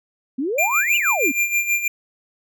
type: exponential two-way sweep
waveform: sine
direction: up then down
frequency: 244.6 to 2960 to 244.6 Hz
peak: -20 dBFS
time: 0.38-1.32 s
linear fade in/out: 10 ms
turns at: 0.96 s
type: tone with tremolo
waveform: square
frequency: 2387 Hz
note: D7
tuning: 28 cents sharp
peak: -16 dBFS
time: 0.58-1.88 s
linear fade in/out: 5 ms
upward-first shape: sine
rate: 6.3 Hz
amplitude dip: 70%
effects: none